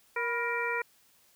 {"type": "harmonic tone with a mistuned harmonic", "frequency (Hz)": 470, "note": "A#4", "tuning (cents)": 14, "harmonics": [1, 2, 3, 4, 5], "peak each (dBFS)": [-35, -35, -35, -35, -35], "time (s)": [0.16, 0.82], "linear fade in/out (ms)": 5, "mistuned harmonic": 2, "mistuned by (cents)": 73, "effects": ["white hiss -64 dBFS RMS until 1.35 s"]}